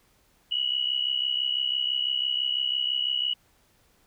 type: tone pair together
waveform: sine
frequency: 2894 / 2960 Hz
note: F#7 / F#7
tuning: -39 / 0 cents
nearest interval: unison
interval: 39 cents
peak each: -27 dBFS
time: 0.51-3.34 s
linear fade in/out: 10 ms
effects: pink hiss -64 dBFS RMS until 4.06 s